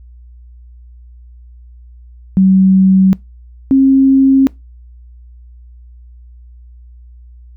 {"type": "tone pair in turn", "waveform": "sine", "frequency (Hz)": [190, 268.7], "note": ["F#3", "C4"], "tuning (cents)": [46, 46], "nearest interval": "tritone", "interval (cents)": 600, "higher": "second", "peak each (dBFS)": -5, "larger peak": "neither", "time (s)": [[2.37, 3.13], [3.71, 4.47]], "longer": "neither", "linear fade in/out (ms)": 0, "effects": ["noise-tail reverb RT60 0.2 s tail -23 dB re dry", "added 60 Hz sine -35 dBFS peak until 7.56 s"]}